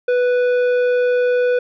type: tone with tanh clipping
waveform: sine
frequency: 493.9 Hz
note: B4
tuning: in tune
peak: -15 dBFS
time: 0.08-1.59 s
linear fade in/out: 5 ms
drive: 10 dB
effects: none